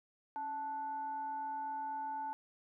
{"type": "tone with frequency modulation", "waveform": "sine", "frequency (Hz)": 876, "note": "A5", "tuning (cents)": -8, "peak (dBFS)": -37, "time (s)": [0.36, 2.33], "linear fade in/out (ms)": 0, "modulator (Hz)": 599, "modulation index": 0.28, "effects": []}